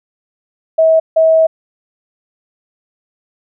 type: tone bursts at uneven times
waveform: sine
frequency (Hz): 644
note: E5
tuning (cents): -41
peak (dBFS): -6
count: 2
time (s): 0.78-1 / 1.16-1.47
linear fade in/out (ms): 10
effects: none